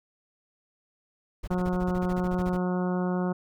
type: noise bursts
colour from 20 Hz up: brown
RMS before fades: -34 dBFS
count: 16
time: 1.43-2.572 s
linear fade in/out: 10 ms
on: 47 ms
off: 26 ms
type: harmonic tone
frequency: 181 Hz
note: F#3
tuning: 38 cents flat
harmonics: 1 / 2 / 3 / 4 / 5 / 6 / 7 / 8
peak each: -26 / -32 / -36 / -38 / -40 / -42 / -43 / -44 dBFS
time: 1.5-3.33 s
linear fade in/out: 10 ms
effects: none